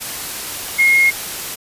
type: tone in noise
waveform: sine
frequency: 2149 Hz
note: C7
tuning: 46 cents sharp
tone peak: -9 dBFS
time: 0.78-1.11 s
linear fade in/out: 20 ms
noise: white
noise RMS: -26 dBFS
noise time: 0-1.56 s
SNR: +14 dB
effects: resampled to 32000 Hz